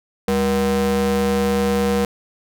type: ring-modulated tone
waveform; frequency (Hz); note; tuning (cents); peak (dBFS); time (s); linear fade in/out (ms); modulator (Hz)
square; 138.59; C#3; 0; -14; 0.28-2.05; 2; 339
effects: none